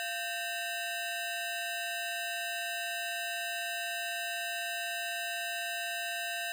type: ring-modulated tone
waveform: 20% pulse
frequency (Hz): 1126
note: C#6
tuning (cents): +27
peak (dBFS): -26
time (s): 0-6.52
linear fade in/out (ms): 0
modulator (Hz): 436
effects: none